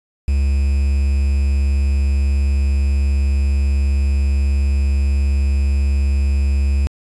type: tone with quantisation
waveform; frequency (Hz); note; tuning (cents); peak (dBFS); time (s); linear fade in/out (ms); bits
triangle; 69.3; C#2; 0; -11; 0.28-6.87; 0; 6
effects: resampled to 24000 Hz